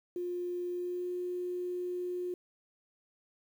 sine tone with pitch glide, 354.4 to 358.3 Hz, F4 to F4, +25 to +44 cents, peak -33 dBFS, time 0.16-2.34 s, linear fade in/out 2 ms, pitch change +19 cents, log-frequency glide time 0.7-1.08 s, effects 10-bit

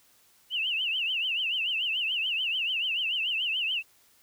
sine tone with vibrato, 2836 Hz, F7, 26 cents sharp, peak -26 dBFS, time 0.5-3.83 s, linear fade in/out 50 ms, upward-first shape triangle, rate 6.9 Hz, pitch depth 190 cents each way, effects white hiss -62 dBFS RMS until 4.22 s

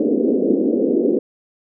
pink band-pass noise, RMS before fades -17 dBFS, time 0-1.19 s, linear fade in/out 2 ms, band 230 to 490 Hz, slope 48 dB/octave, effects none

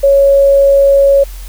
sine tone, 555 Hz, C#5, 2 cents sharp, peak -4 dBFS, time 0.03-1.24 s, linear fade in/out 10 ms, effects added 44 Hz sine -24 dBFS peak until 1.48 s + white hiss -37 dBFS RMS until 1.48 s

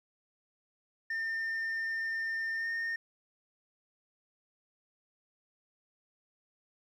sine tone with pitch glide, 1807 to 1830.1 Hz, A6 to A#6, +46 to -32 cents, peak -29 dBFS, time 1.1-2.96 s, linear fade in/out 5 ms, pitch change +22 cents, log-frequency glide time 2.57-2.67 s, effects tanh soft clip ceiling -31 dBFS + 11-bit

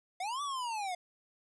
square linear two-way sweep, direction up then down, 698.5 to 1174 to 698.5 Hz, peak -35 dBFS, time 0.2-0.95 s, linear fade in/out 5 ms, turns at 0.42 s, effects resampled to 24000 Hz

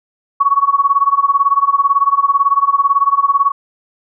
sine tone with tremolo, 1118 Hz, C#6, 14 cents sharp, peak -6 dBFS, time 0.4-3.52 s, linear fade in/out 10 ms, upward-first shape sine, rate 18 Hz, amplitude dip 90%, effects none

